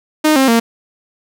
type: tone with pitch steps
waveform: sawtooth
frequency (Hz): 308 / 266.6 / 230.7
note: D#4 / C4 / A#3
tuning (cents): -17 / +33 / -18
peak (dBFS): -5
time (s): 0.24-0.6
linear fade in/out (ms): 10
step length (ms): 120
effects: none